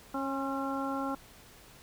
harmonic tone with a mistuned harmonic, 272.7 Hz, C#4, 28 cents flat, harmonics 1 / 2 / 3 / 4 / 5, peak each -34 / -39 / -38 / -40 / -39 dBFS, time 0.14-1.15 s, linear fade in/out 5 ms, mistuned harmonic 4, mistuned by -35 cents, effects pink hiss -55 dBFS RMS until 1.82 s

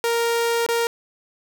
sawtooth tone with dropouts, 466.2 Hz, A#4, in tune, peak -15 dBFS, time 0.04-0.87 s, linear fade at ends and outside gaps 1 ms, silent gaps 0.664-0.688 s, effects none

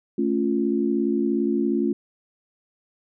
sine chord, A augmented, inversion none, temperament equal, 220 / 277.2 / 349.2 Hz, A3 / C#4 / E#4, 0 / 0 / 0 cents, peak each -24 dBFS, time 0.18-1.93 s, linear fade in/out 5 ms, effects none

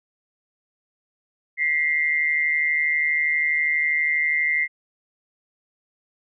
sine tone pair together, 1951.7 / 2104 Hz, B6 / C7, -21 / +9 cents, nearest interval minor second, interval 130 cents, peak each -24 / -20 dBFS, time 1.57-4.68 s, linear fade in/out 50 ms, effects none

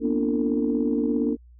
sine tone cluster, 235.6 / 252.8 / 291.4 / 339.6 / 451.3 Hz, A#3 / B3 / D4 / F4 / A4, +19 / +41 / -13 / -48 / +44 cents, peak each -25 / -29 / -24 / -32 / -28 dBFS, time 0-1.37 s, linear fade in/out 50 ms, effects tanh soft clip ceiling -11 dBFS + added 60 Hz sine -47 dBFS peak until 1.59 s

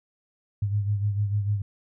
sine beating tone pair, 101.9 / 108.6 Hz, G#2 / A2, -32 / -22 cents, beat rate 6.7 Hz, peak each -23 / -31 dBFS, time 0.62-1.62 s, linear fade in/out 5 ms, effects none

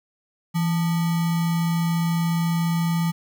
sine tone with sample-and-hold, 167.1 Hz, E3, 24 cents sharp, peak -19 dBFS, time 0.54-3.12 s, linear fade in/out 20 ms, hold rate 1050 Hz, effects none

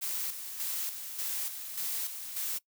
blue noise with tremolo, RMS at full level -34 dBFS, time 0.01-2.59 s, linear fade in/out 20 ms, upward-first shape square, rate 1.7 Hz, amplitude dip 55%, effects noise-tail reverb RT60 0.1 s tail -21 dB re dry

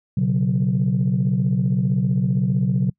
sine chord, B suspended second, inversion none, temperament just, 123.47 / 138.9 / 185.21 Hz, B2 / C#3 / F#3, 0 / +4 / +2 cents, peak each -21 / -20 / -19 dBFS, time 0.17-2.9 s, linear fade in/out 5 ms, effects noise-tail reverb RT60 0.1 s tail -26 dB re dry + tanh soft clip ceiling -11 dBFS

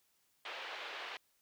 white band-pass noise, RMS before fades -45 dBFS, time 0.45-1.17 s, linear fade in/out 2 ms, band 440 to 3300 Hz, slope 24 dB/octave, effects white hiss -75 dBFS RMS until 1.41 s

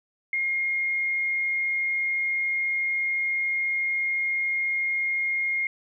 sine tone, 2137 Hz, C7, 36 cents sharp, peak -23 dBFS, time 0.33-5.67 s, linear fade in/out 2 ms, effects none

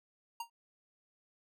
square tone with exponential decay, 932.3 Hz, A#5, in tune, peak -35 dBFS, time 0.4-0.5 s, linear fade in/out 5 ms, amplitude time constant 20 ms, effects none

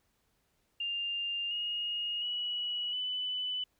sine tone with pitch steps, 2800 / 2864 / 2929 / 2996 Hz, F7 / F7 / F#7 / F#7, +4 / +43 / -18 / +21 cents, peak -32 dBFS, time 0.8-3.64 s, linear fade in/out 5 ms, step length 710 ms, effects pink hiss -75 dBFS RMS until 3.79 s

